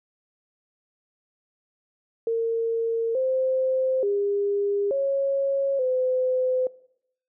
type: tone with pitch steps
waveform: sine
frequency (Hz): 457.2 / 521 / 404.2 / 550 / 511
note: A#4 / C5 / G#4 / C#5 / C5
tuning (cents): -34 / -7 / -47 / -14 / -41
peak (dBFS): -21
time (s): 2.27-6.67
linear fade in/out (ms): 2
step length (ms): 880
effects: noise-tail reverb RT60 0.7 s tail -20 dB re dry